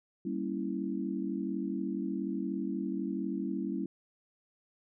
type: chord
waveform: sine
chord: G diminished seventh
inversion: none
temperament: equal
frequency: 196 / 233.1 / 277.2 / 329.6 Hz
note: G3 / Bb3 / Db4 / Fb4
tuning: 0 / 0 / 0 / 0 cents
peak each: -36 / -39 / -37 / -37 dBFS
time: 0.25-3.86 s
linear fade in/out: 5 ms
effects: none